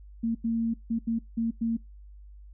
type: tone bursts at uneven times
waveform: sine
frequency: 228.6 Hz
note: A#3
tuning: 34 cents flat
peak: -24 dBFS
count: 6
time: 0.23-0.35 / 0.44-0.74 / 0.9-0.99 / 1.07-1.19 / 1.37-1.51 / 1.61-1.77 s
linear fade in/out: 10 ms
effects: noise-tail reverb RT60 0.2 s tail -26 dB re dry + added 50 Hz sine -45 dBFS peak until 2.53 s